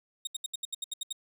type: tone bursts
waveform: 25% pulse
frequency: 3729 Hz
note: A#7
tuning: in tune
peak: -28 dBFS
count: 10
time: 0.25-1.127 s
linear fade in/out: 5 ms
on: 22 ms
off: 73 ms
effects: none